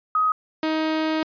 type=tone pair in turn; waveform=sine / sawtooth; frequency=1259 / 314.8 Hz; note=D#6 / D#4; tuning=+20 / +20 cents; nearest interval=2 octaves; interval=2400 cents; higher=first; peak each=-17 dBFS; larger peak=neither; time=0.15-0.32 / 0.63-1.23 s; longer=second; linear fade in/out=2 ms; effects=resampled to 11025 Hz